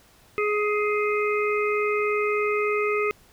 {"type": "harmonic tone", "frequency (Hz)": 418.3, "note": "G#4", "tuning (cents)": 12, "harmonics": [1, 3, 5, 6], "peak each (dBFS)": [-23, -28, -30, -31], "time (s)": [0.38, 3.11], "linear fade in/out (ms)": 0, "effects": ["pink hiss -56 dBFS RMS until 3.32 s"]}